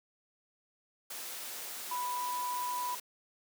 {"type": "tone in noise", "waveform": "sine", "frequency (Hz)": 987.8, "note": "B5", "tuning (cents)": 0, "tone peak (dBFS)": -33, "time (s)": [1.91, 2.95], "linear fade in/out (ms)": 5, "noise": "white", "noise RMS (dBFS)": -42, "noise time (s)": [1.1, 3], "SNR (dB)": 6, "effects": ["high-pass 300 Hz 12 dB/octave"]}